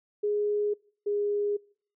sine tone pair in turn, 415.3 / 411 Hz, G#4 / G#4, 0 / -18 cents, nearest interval unison, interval 18 cents, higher first, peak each -24 / -25 dBFS, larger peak first, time 0.23-0.74 / 1.06-1.57 s, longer neither, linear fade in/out 10 ms, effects noise-tail reverb RT60 0.6 s tail -26 dB re dry

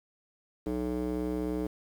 square tone with band-pass filter, 61.74 Hz, B1, in tune, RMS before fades -32 dBFS, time 0.66-1.67 s, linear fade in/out 5 ms, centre 360 Hz, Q 2.6, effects 9-bit

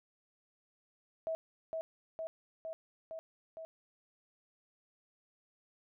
sine tone with echo, 647 Hz, E5, 32 cents flat, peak -33 dBFS, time 1.27-1.35 s, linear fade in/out 0 ms, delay 460 ms, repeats 5, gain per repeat -2 dB, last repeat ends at 3.65 s, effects none

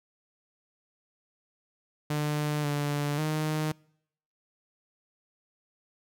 sawtooth tone with pitch steps, 149.4 / 145.5 / 154.5 Hz, D3 / D3 / D#3, +30 / -16 / -12 cents, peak -23 dBFS, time 2.1-3.72 s, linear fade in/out 5 ms, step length 540 ms, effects noise-tail reverb RT60 0.7 s tail -26 dB re dry

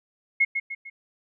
sine tone with echo, 2164 Hz, C#7, 42 cents flat, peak -16 dBFS, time 0.4-0.45 s, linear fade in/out 10 ms, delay 150 ms, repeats 3, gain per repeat -7 dB, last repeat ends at 0.9 s, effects none

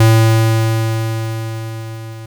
square tone with level ramp, 112.1 Hz, A2, 33 cents sharp, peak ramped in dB -6 to -29 dBFS, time 0-2.26 s, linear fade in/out 5 ms, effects 8-bit

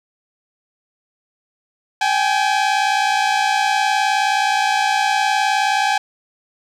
sawtooth tone pair together, 780.7 / 840 Hz, G5 / G#5, -7 / +19 cents, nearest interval minor second, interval 126 cents, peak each -14 dBFS, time 2.01-5.98 s, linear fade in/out 5 ms, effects low-pass 6000 Hz 12 dB/octave + 8-bit

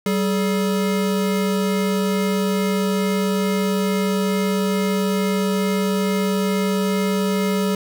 square tone pair together, 192.8 / 423.7 Hz, G3 / G#4, -28 / +35 cents, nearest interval octave + major second, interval 1363 cents, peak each -20 / -24 dBFS, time 0.06-7.75 s, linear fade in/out 2 ms, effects none

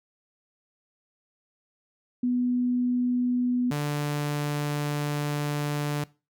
sine / sawtooth tone pair in turn, 246.9 / 146.81 Hz, B3 / D3, 0 / 0 cents, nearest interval major sixth, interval 900 cents, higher first, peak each -22 dBFS, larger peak neither, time 2.23-3.71 / 3.71-6.04 s, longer second, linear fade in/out 5 ms, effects noise-tail reverb RT60 0.3 s tail -21 dB re dry

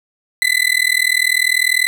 35% pulse tone with amplitude modulation, 2011 Hz, B6, 31 cents sharp, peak -7 dBFS, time 0.42-1.87 s, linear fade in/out 0 ms, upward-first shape sine, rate 40.1 Hz, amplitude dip 100%, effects none

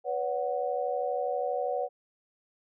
sine chord, B suspended second, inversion none, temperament equal with one note detuned, 493.9 / 566.3 / 740 Hz, B4 / C#5 / F#5, 0 / +37 / 0 cents, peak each -32 dBFS, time 0.04-1.89 s, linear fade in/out 50 ms, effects none

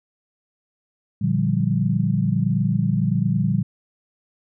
sine chord, G minor seventh, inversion first, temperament equal, 116.54 / 146.83 / 174.61 / 196 Hz, Bb2 / D3 / F3 / G3, 0 / 0 / 0 / 0 cents, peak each -23 dBFS, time 1.21-3.63 s, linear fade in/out 10 ms, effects none

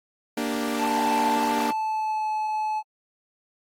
sawtooth chord, G minor, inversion first, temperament equal, 233.1 / 293.7 / 392 Hz, Bb3 / D4 / G4, 0 / 0 / 0 cents, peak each -24 / -25 / -30 dBFS, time 0.37-1.71 s, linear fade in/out 5 ms
triangle tone with pitch glide, 880 to 860.9 Hz, A5 to A5, 0 to -38 cents, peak -22 dBFS, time 0.77-2.83 s, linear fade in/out 50 ms, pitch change -38 cents, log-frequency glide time 1.55-2.3 s
effects AAC 48 kbps

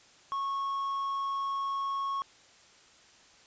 triangle tone, 1100 Hz, C#6, 14 cents flat, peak -28 dBFS, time 0.32-2.22 s, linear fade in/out 0 ms, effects white hiss -58 dBFS RMS until 3.46 s + resampled to 16000 Hz

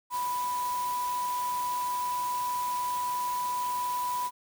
sine tone in noise, 987.8 Hz, B5, in tune, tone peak -28 dBFS, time 0.1-4.31 s, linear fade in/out 50 ms, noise white, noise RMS -41 dBFS, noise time 0.1-4.31 s, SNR +10 dB, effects none

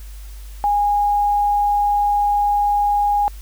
sine tone, 821 Hz, G#5, 20 cents flat, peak -14 dBFS, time 0.64-3.28 s, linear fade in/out 0 ms, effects added 50 Hz sine -32 dBFS peak until 3.41 s + white hiss -47 dBFS RMS until 3.41 s

